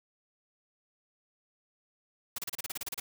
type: noise bursts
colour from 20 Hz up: white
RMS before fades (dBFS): -36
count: 12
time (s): 2.36-3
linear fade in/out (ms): 5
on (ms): 24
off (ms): 32
effects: none